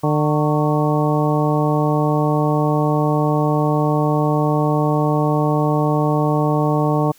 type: harmonic tone with a mistuned harmonic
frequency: 150 Hz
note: D3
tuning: 37 cents sharp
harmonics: 1 / 2 / 3 / 4 / 5 / 6 / 7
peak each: -18 / -21 / -23 / -24 / -25 / -26 / -26 dBFS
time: 0.03-7.12 s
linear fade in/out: 10 ms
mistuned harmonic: 7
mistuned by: +91 cents
effects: white hiss -51 dBFS RMS until 7.18 s